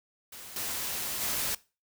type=noise with level steps; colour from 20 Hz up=white; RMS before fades=-45 / -34 / -31 dBFS; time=0.32-1.55 s; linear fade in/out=5 ms; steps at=0.56 / 1.21 s; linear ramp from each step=2 ms; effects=noise-tail reverb RT60 0.3 s tail -20 dB re dry